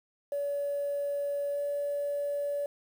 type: tone with pitch glide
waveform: sine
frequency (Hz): 570 to 573.6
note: C#5 to D5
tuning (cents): +48 to -41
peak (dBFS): -28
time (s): 0.32-2.66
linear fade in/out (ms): 2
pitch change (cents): +11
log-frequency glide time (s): 1.51-1.59
effects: tanh soft clip ceiling -25 dBFS + 9-bit